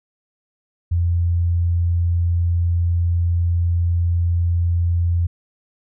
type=tone; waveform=sine; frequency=86 Hz; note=F2; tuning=26 cents flat; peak=-15 dBFS; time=0.91-5.27 s; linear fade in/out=10 ms; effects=none